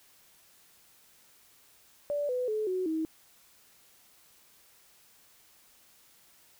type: tone with pitch steps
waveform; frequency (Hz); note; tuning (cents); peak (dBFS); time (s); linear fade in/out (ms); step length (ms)
sine; 581 / 500 / 430.3 / 370.3 / 318.6; D5 / B4 / A4 / F#4 / D#4; -19 / +21 / -39 / +1 / +41; -28; 2.1-3.05; 0; 190
effects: white hiss -61 dBFS RMS until 6.59 s